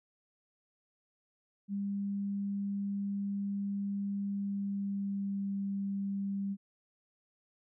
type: tone with pitch glide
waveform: sine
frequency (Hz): 200 to 197.82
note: G3 to G3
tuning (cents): +35 to +16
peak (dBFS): -32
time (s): 1.68-6.57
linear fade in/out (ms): 50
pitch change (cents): -19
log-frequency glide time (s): 4.28-5.53
effects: none